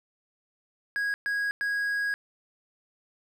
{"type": "tone bursts at uneven times", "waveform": "triangle", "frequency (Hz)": 1650, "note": "G#6", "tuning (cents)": -12, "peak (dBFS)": -24, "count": 3, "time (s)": [[0.96, 1.14], [1.26, 1.51], [1.61, 2.14]], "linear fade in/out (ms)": 0, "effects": []}